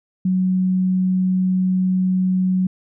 sine tone, 185.4 Hz, F#3, 4 cents sharp, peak -15 dBFS, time 0.25-2.67 s, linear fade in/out 5 ms, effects none

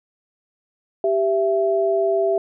sine tone pair together, 392 / 665 Hz, G4 / E5, 0 / +15 cents, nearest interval major sixth, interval 915 cents, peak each -19 dBFS, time 1.04-2.38 s, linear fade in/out 2 ms, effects none

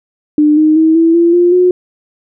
sine tone with pitch steps, 300 / 309.5 / 319.3 / 329.4 / 339.9 / 350.6 / 361.7 Hz, D4 / D#4 / D#4 / E4 / F4 / F4 / F#4, +37 / -9 / +45 / -1 / -47 / +7 / -39 cents, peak -5 dBFS, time 0.38-1.71 s, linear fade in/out 2 ms, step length 190 ms, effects none

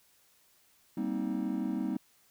triangle chord, C minor seventh, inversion second, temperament just, 196.22 / 235.5 / 261.6 / 314 Hz, G3 / Bb3 / C4 / Eb4, +2 / +18 / 0 / +16 cents, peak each -34 dBFS, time 0.97-1.97 s, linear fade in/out 5 ms, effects white hiss -66 dBFS RMS until 2.3 s

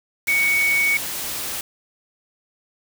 sine tone in noise, 2234 Hz, C#7, 13 cents sharp, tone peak -16 dBFS, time 0.28-0.97 s, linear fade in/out 2 ms, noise white, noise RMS -28 dBFS, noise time 0.27-1.61 s, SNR +9 dB, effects none

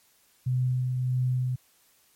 sine tone with tremolo, 126.9 Hz, B2, 47 cents sharp, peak -22 dBFS, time 0.46-1.56 s, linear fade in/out 10 ms, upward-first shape sine, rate 1.6 Hz, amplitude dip 30%, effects white hiss -63 dBFS RMS until 2.15 s + MP3 64 kbps

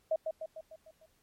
sine tone with echo, 637 Hz, D#5, 41 cents sharp, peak -26 dBFS, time 0.11-0.16 s, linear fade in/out 5 ms, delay 150 ms, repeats 6, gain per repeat -5 dB, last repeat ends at 1.06 s, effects pink hiss -71 dBFS RMS until 1.22 s + MP3 64 kbps

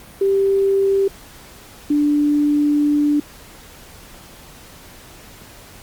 sine tone pair in turn, 392 / 293.7 Hz, G4 / D4, 0 / 0 cents, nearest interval perfect fourth, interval 500 cents, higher first, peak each -13 dBFS, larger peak neither, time 0.21-1.08 / 1.9-3.2 s, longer second, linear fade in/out 5 ms, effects pink hiss -42 dBFS RMS until 5.82 s + Opus 48 kbps

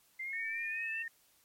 sine linear sweep, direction up, 2073 to 2703 Hz, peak -37 dBFS, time 0.19-1.03 s, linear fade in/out 10 ms
sine tone with vibrato, 1815 Hz, A#6, 47 cents flat, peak -38 dBFS, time 0.33-1.08 s, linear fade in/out 2 ms, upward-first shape sine, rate 4.6 Hz, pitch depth 24 cents each way
effects white hiss -68 dBFS RMS until 1.44 s + MP3 64 kbps

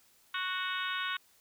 harmonic tone with a mistuned harmonic, 370 Hz, F#4, in tune, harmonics 3 / 4 / 5 / 6 / 7 / 8 / 9 / 10, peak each -38 / -36 / -43 / -43 / -44 / -42 / -46 / -41 dBFS, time 0.34-1.17 s, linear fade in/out 5 ms, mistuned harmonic 9, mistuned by -16 cents, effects white hiss -65 dBFS RMS until 1.4 s

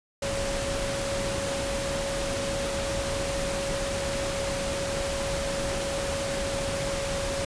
sine tone in noise, 554.4 Hz, C#5, in tune, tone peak -30 dBFS, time 0.22-7.45 s, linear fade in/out 5 ms, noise pink, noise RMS -31 dBFS, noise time 0.22-7.45 s, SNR -2 dB, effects resampled to 22050 Hz

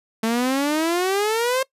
sawtooth exponential sweep, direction up, 220.4 to 536 Hz, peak -15 dBFS, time 0.23-1.63 s, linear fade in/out 5 ms, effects noise-tail reverb RT60 0.1 s tail -22 dB re dry + resampled to 32000 Hz

